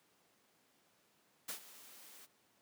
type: noise with ADSR envelope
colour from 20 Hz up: white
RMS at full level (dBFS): -41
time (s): 1.48-2.27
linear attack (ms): 12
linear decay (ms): 100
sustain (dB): -16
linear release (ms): 30
effects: pink hiss -72 dBFS RMS until 2.61 s + high-pass 200 Hz 12 dB/octave